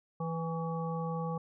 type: harmonic tone with a mistuned harmonic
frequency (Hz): 164.81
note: E3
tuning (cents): 0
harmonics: 1 / 3 / 5 / 7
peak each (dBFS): -34 / -39 / -41 / -42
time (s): 0.2-1.38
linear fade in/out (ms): 5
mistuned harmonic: 7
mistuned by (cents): -34
effects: none